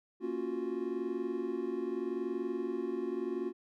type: chord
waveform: triangle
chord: Gb major seventh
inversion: first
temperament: equal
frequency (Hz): 233.1 / 277.2 / 349.2 / 370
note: Bb3 / Db4 / F4 / Gb4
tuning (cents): 0 / 0 / 0 / 0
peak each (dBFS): -40 / -39 / -35 / -35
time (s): 0.2-3.53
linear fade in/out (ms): 50
effects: none